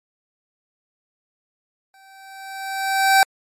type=tone with exponential growth; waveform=25% pulse; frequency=775 Hz; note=G5; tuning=20 cents flat; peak=-6 dBFS; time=1.94-3.23 s; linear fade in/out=1 ms; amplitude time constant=280 ms; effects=MP3 64 kbps